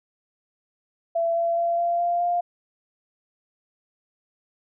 sine tone with pitch steps, 671 / 676.8 / 682.7 / 688.7 / 694.7 / 700.7 Hz, E5 / E5 / F5 / F5 / F5 / F5, +31 / +45 / -40 / -24 / -9 / +6 cents, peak -20 dBFS, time 1.15-2.41 s, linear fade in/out 10 ms, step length 210 ms, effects none

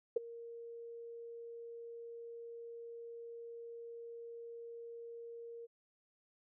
sine tone with ADSR envelope, 466.2 Hz, A#4, in tune, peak -26 dBFS, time 0.16-5.67 s, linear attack 7 ms, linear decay 14 ms, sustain -20 dB, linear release 25 ms, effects none

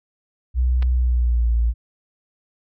sine tone with pitch glide, 62.4 to 57.55 Hz, B1 to A#1, +19 to -22 cents, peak -15 dBFS, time 0.54-1.74 s, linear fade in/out 50 ms, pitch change -141 cents, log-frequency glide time 0.94-1.54 s
clicks, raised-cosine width 0.3 ms, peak -20 dBFS, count 2, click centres 0.824 / 0.828 s
effects none

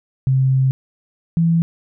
sine tone pair in turn, 132.2 / 166.56 Hz, C3 / E3, +18 / +18 cents, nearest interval major third, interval 400 cents, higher second, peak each -12 dBFS, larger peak neither, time 0.27-0.71 / 1.37-1.62 s, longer first, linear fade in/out 0 ms, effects none

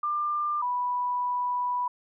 sine tone pair in turn, 1194 / 985 Hz, D6 / B5, +28 / -5 cents, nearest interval minor third, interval 333 cents, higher first, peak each -25 dBFS, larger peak neither, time 0.03-0.62 / 0.62-1.88 s, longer second, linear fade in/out 5 ms, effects none

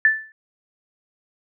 sine tone with exponential decay, 1758 Hz, A6, 2 cents flat, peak -9 dBFS, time 0.05-0.32 s, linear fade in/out 1 ms, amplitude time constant 57 ms, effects none

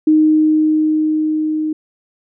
sine tone with level ramp, 309.9 Hz, D#4, 7 cents flat, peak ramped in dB -7 to -16 dBFS, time 0.07-1.73 s, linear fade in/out 5 ms, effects none

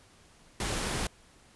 pink noise, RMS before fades -32 dBFS, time 0.6-1.07 s, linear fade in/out 2 ms, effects pink hiss -59 dBFS RMS until 1.55 s + resampled to 24000 Hz

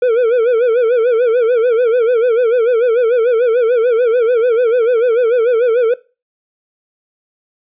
triangle tone with vibrato, 473.1 Hz, A#4, 26 cents sharp, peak -7 dBFS, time 0.02-5.94 s, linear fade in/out 5 ms, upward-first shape sine, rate 6.8 Hz, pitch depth 120 cents each way, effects noise-tail reverb RT60 0.3 s tail -20 dB re dry + resampled to 8000 Hz

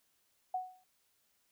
sine tone with exponential decay, 740 Hz, F#5, in tune, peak -30 dBFS, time 0.54-0.84 s, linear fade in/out 5 ms, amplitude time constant 64 ms, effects white hiss -75 dBFS RMS until 1.51 s

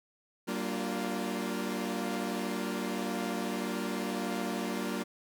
sawtooth chord, G minor seventh, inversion none, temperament equal with one note detuned, 191.52 / 233.1 / 293.7 / 349.2 Hz, G3 / Bb3 / D4 / F4, -40 / 0 / 0 / 0 cents, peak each -33 / -32 / -36 / -35 dBFS, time 0.47-5.04 s, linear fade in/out 20 ms, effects none

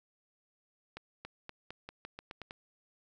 accelerating click train, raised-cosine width 0.3 ms, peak -27 dBFS, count 10, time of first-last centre 0.97-2.509 s, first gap 280 ms, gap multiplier 0.87, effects none

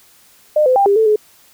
sine tone with pitch steps, 606 / 511 / 795 / 401.8 / 442.2 / 425.1 Hz, D#5 / C5 / G5 / G4 / A4 / G#4, -46 / -41 / +24 / +43 / +9 / +40 cents, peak -9 dBFS, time 0.56-1.16 s, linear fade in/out 5 ms, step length 100 ms, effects white hiss -49 dBFS RMS until 1.53 s

